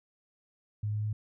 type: tone with pitch steps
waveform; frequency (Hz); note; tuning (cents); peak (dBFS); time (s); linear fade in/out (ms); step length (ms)
sine; 105.2 / 105.93 / 106.67; G#2 / G#2 / G#2; +23 / +35 / +47; -29; 0.83-1.13; 5; 100
effects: none